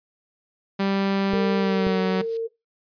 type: tone with pitch glide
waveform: sawtooth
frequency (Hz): 196 to 188.02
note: G3 to F#3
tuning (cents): 0 to +28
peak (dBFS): -17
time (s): 0.79-2.22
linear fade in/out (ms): 10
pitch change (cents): -72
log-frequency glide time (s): 1.56-2
type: tone with tremolo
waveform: sine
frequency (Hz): 455.2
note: A#4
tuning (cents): -41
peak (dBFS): -22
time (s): 1.32-2.48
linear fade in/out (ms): 20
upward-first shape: triangle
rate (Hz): 2.2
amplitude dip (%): 25
type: clicks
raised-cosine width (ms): 3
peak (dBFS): -17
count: 2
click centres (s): 1.335 / 1.868
type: noise with exponential growth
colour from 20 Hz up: violet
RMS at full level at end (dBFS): -32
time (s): 1.98-2.37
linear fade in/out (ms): 1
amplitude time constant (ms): 83
effects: noise-tail reverb RT60 0.2 s tail -18 dB re dry + resampled to 11025 Hz